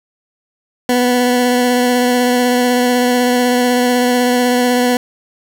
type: tone with vibrato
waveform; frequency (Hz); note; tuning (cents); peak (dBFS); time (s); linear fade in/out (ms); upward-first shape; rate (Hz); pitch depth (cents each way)
20% pulse; 246.9; B3; 0; -6; 0.89-4.97; 2; sine; 16; 15
effects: none